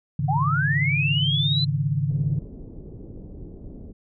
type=chord; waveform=sine; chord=Ab suspended fourth; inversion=none; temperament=just; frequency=103.83 / 138.43 / 155.74 Hz; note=Ab2 / Db3 / Eb3; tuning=0 / -2 / +2 cents; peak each=-29 / -23 / -25 dBFS; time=0.19-2.39 s; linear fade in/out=5 ms
type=linear sweep; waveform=sine; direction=up; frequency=721 to 4091 Hz; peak=-22 dBFS; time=0.28-1.65 s; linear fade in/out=10 ms
type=low-pass noise; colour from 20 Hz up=pink; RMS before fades=-39 dBFS; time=2.09-3.93 s; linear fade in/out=20 ms; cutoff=420 Hz; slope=24 dB/octave
effects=none